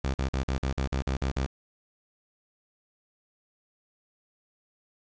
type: tone bursts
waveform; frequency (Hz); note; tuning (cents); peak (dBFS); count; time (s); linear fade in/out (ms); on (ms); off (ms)
sawtooth; 66.7; C2; +34; -22; 10; 0.04-1.463; 5; 100; 47
effects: resampled to 16000 Hz + 8-bit